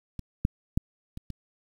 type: clicks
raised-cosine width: 5 ms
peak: -23 / -10 / -11 / -25 / -24 dBFS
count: 5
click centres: 0.193 / 0.451 / 0.775 / 1.174 / 1.303 s
effects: 8-bit